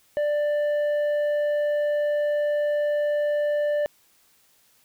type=tone with tanh clipping; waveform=sine; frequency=590 Hz; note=D5; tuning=8 cents sharp; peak=-22 dBFS; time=0.17-3.86 s; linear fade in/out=0 ms; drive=6 dB; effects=white hiss -61 dBFS RMS until 4.84 s